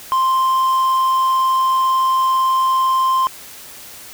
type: tone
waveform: triangle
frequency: 1047 Hz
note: C6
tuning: 1 cent sharp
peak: -11 dBFS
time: 0.12-3.27 s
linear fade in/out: 0 ms
effects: white hiss -37 dBFS RMS until 4.13 s